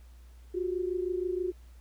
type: tone pair together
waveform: sine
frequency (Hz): 357.2 / 383.5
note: F4 / G4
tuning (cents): +39 / -38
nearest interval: minor second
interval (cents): 123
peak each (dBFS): -30 / -34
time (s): 0.54-1.52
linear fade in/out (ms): 10
effects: added 60 Hz sine -49 dBFS peak until 1.8 s + pink hiss -65 dBFS RMS until 1.8 s